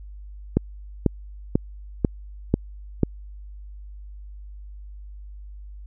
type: click train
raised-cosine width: 3 ms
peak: -4 dBFS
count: 6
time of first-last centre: 0.57-3.033 s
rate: 2.03 Hz
effects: added 50 Hz sine -37 dBFS peak until 5.86 s